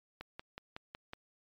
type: click train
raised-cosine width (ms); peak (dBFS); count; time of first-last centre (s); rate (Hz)
0.3; -27; 6; 0.21-1.134; 5.41
effects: MP3 96 kbps